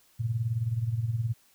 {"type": "tone with tremolo", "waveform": "sine", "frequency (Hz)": 115, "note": "A#2", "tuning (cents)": -23, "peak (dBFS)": -23, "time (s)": [0.19, 1.34], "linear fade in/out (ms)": 20, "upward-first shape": "sine", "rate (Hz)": 19, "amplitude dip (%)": 70, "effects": ["white hiss -63 dBFS RMS until 1.54 s"]}